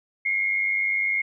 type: tone with amplitude modulation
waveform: sine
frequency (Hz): 2146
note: C7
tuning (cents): +43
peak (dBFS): -18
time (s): 0.25-1.22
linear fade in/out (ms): 10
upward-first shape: sine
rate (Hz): 100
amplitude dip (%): 65
effects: none